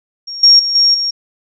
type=tone with level steps; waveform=sine; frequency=5560 Hz; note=F8; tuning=9 cents flat; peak=-23 / -3 / -14 / -7 / -14 dBFS; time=0.27-1.11 s; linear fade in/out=10 ms; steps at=0.43 / 0.59 / 0.75 / 0.94 s; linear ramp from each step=5 ms; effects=none